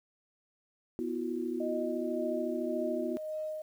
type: chord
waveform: sine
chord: B suspended fourth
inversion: none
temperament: equal with one note detuned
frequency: 246.9 / 329.6 / 363.4 Hz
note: B3 / E4 / F#4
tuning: 0 / 0 / -31 cents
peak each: -36 dBFS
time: 0.99-3.17 s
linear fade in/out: 0 ms
type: tone with tremolo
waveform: sine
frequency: 620 Hz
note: D#5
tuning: 6 cents flat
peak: -33 dBFS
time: 1.6-3.62 s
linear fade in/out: 5 ms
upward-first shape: sine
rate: 1.8 Hz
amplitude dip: 45%
effects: 10-bit